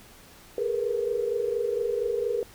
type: tone cluster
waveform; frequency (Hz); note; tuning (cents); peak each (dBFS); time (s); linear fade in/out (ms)
sine; 411.8 / 460.4 / 484.7; G#4 / A#4 / B4; -15 / -22 / -32; -29; 0.58-2.43; 2
effects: pink hiss -51 dBFS RMS until 2.54 s